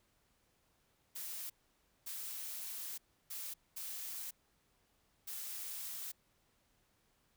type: noise bursts at uneven times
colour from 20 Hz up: blue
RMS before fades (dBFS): -44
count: 5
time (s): 1.15-1.5 / 2.06-2.98 / 3.3-3.54 / 3.76-4.31 / 5.27-6.12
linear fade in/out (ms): 10
effects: pink hiss -75 dBFS RMS until 7.36 s